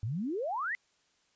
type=exponential sweep; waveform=sine; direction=up; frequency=98 to 2066 Hz; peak=-31 dBFS; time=0.03-0.75 s; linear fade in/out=0 ms; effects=white hiss -71 dBFS RMS until 1.35 s + resampled to 16000 Hz